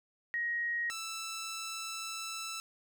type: tone pair in turn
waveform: sine / 10% pulse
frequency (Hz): 1885 / 1323.2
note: A#6 / E6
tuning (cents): +19 / +6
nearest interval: tritone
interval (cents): 613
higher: first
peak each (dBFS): -31 / -30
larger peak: second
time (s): 0.34-0.9 / 0.9-2.6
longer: second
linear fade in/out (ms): 0
effects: none